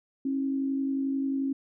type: tone pair together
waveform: sine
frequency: 270.9 / 322.2 Hz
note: C#4 / E4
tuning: -40 / -39 cents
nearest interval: minor third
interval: 301 cents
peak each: -26 / -37 dBFS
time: 0.25-1.53 s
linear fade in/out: 5 ms
effects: none